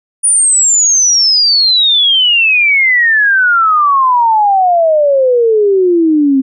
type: exponential sweep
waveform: sine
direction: down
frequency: 9640 to 261.6 Hz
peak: -6 dBFS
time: 0.23-6.42 s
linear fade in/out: 20 ms
effects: none